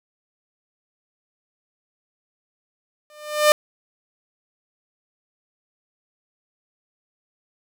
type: tone with exponential growth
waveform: sawtooth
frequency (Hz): 600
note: D5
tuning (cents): +37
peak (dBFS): -5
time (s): 3.1-3.52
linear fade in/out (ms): 1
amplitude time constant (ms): 90
effects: none